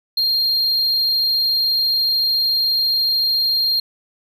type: tone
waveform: triangle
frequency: 4209 Hz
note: C8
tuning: 9 cents sharp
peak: -14 dBFS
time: 0.17-3.8 s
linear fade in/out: 5 ms
effects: none